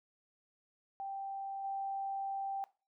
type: tone with level steps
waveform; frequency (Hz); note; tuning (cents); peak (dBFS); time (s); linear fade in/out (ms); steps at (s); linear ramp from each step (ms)
sine; 784; G5; 0; -38 / -35; 1-2.64; 0; 1.64; 5
effects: noise-tail reverb RT60 0.3 s tail -18 dB re dry